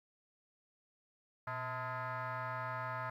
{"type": "tone with frequency modulation", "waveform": "sine", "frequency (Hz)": 121.3, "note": "B2", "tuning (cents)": -31, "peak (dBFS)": -36, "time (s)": [1.47, 3.1], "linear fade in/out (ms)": 5, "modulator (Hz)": 383, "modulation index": 4, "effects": ["tanh soft clip ceiling -34 dBFS", "12-bit"]}